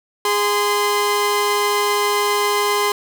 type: tone pair together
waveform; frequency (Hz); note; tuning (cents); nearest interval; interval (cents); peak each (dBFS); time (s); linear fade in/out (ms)
sawtooth; 411.7 / 1033; G#4 / C6; -15 / -22; octave + major third; 1593; -15; 0.25-2.92; 2
effects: none